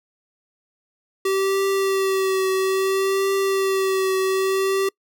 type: tone with vibrato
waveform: square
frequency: 385.2 Hz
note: G4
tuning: 30 cents flat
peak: -19 dBFS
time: 1.25-4.89 s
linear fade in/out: 5 ms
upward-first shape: triangle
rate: 0.6 Hz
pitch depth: 27 cents each way
effects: noise-tail reverb RT60 0.1 s tail -26 dB re dry